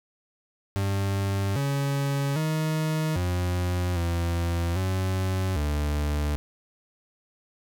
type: tone with pitch steps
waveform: 40% pulse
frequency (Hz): 98.4 / 139.8 / 156.6 / 89.4 / 85.4 / 94.1 / 73.8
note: G2 / C#3 / D#3 / F2 / F2 / F#2 / D2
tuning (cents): +7 / +15 / +11 / +41 / -38 / +30 / +9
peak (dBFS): -23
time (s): 0.76-6.36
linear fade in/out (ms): 0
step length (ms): 800
effects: none